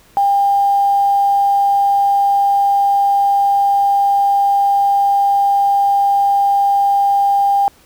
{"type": "tone with quantisation", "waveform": "sine", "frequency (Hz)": 800, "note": "G5", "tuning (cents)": 35, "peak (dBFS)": -10, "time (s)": [0.17, 7.68], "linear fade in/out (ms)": 0, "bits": 6, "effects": ["pink hiss -49 dBFS RMS until 7.85 s"]}